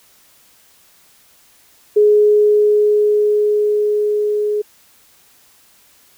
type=tone with level ramp; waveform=sine; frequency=419.1 Hz; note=G#4; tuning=16 cents sharp; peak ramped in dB=-7 to -15 dBFS; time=1.96-4.62 s; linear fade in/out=10 ms; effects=white hiss -51 dBFS RMS until 6.17 s